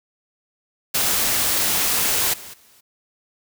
white noise with level steps, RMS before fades -20 / -38 / -53 dBFS, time 0.94-2.81 s, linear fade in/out 10 ms, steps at 2.33 / 2.53 s, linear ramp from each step 10 ms, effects none

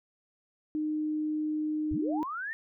sine tone, 306.3 Hz, D#4, 27 cents flat, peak -28 dBFS, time 0.75-2.23 s, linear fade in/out 0 ms
sine linear sweep, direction up, 34.65 to 1855 Hz, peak -33 dBFS, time 1.91-2.53 s, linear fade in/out 0 ms
effects none

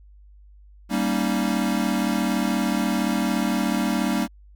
square chord, Eb dominant seventh, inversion first, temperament equal, 196 / 233.1 / 277.2 / 311.1 Hz, G3 / Bb3 / Db4 / Eb4, 0 / 0 / 0 / 0 cents, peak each -26 / -26 / -29 / -29 dBFS, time 0.89-4.28 s, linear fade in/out 50 ms, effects added 50 Hz sine -46 dBFS peak until 4.55 s

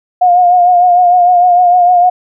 sine tone with vibrato, 714 Hz, F5, 38 cents sharp, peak -4 dBFS, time 0.21-2.1 s, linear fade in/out 10 ms, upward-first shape triangle, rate 6.6 Hz, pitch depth 44 cents each way, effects none

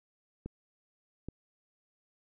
clicks, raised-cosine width 3 ms, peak -26 / -26 dBFS, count 2, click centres 0.46 / 1.286 s, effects none

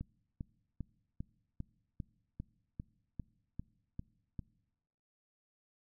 click train, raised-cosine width 5 ms, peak -28 dBFS, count 12, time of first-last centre 0.01-4.392 s, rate 2.51 Hz, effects noise-tail reverb RT60 1.0 s tail -23 dB re dry

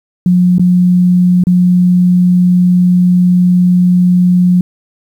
sine tone with dropouts, 179.4 Hz, F3, 47 cents sharp, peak -5 dBFS, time 0.26-4.61 s, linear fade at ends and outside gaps 2 ms, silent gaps 0.583-0.595 / 1.438-1.469 s, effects 7-bit

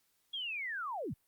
sine linear sweep, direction down, 3347 to 73.42 Hz, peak -36 dBFS, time 0.33-1.14 s, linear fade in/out 10 ms, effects white hiss -75 dBFS RMS until 1.27 s + Opus 48 kbps

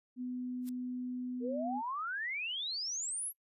sine tone, 250 Hz, B3, 21 cents sharp, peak -36 dBFS, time 0.16-1.82 s, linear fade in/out 50 ms
blue noise with exponential growth, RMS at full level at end -45 dBFS, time 0.61-0.69 s, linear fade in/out 0 ms, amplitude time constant 16 ms
sine exponential sweep, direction up, 442.8 to 11840 Hz, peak -35 dBFS, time 1.4-3.33 s, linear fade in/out 50 ms
effects noise-tail reverb RT60 0.1 s tail -25 dB re dry + resampled to 32000 Hz

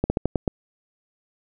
slowing click train, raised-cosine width 2 ms, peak -7 dBFS, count 6, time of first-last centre 0.04-0.478 s, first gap 60 ms, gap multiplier 1.19, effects none

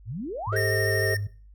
sine exponential sweep, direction up, 92.5 to 2103 Hz, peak -30 dBFS, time 0.05-0.61 s, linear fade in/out 50 ms
sine tone with pitch glide, 104.4 to 101.6 Hz, G#2 to G#2, +10 to -38 cents, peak -27 dBFS, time 0.47-1.27 s, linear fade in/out 5 ms, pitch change -48 cents, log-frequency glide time 0.71-1.1 s
triangle chord, A half-diminished seventh, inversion third, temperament just, 396 / 440 / 528 / 633.6 Hz, G4 / A4 / C5 / Eb5, +18 / 0 / +16 / +31 cents, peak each -29 / -28 / -32 / -30 dBFS, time 0.52-1.15 s, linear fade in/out 10 ms
square tone with vibrato, 1841 Hz, A#6, 22 cents flat, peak -27 dBFS, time 0.56-1.17 s, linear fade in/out 5 ms, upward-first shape sine, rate 13 Hz, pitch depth 22 cents each way
effects noise-tail reverb RT60 0.4 s tail -19 dB re dry + added 50 Hz sine -47 dBFS peak until 1.54 s

